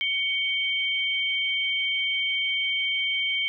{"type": "tone pair together", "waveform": "sine", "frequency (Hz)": [2240, 3134], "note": ["C#7", "G7"], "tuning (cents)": [18, -1], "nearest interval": "tritone", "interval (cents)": 581, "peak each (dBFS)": -26, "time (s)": [0.01, 3.48], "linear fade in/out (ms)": 0, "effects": []}